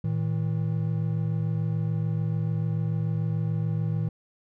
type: tone pair together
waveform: triangle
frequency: 113.14 / 160 Hz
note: A2 / D#3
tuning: +49 / +49 cents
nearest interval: tritone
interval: 600 cents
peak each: -25 dBFS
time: 0.04-4.09 s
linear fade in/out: 5 ms
effects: none